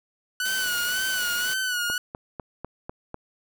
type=tone with vibrato; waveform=sawtooth; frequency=1480 Hz; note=F#6; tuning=in tune; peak=-21 dBFS; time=0.4-1.98 s; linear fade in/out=2 ms; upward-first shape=sine; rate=1.9 Hz; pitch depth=63 cents each way
type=noise; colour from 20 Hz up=white; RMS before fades=-34 dBFS; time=0.45-1.54 s; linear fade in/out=5 ms
type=click train; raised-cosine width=1 ms; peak=-20 dBFS; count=6; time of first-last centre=1.9-3.144 s; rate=4.02 Hz
effects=none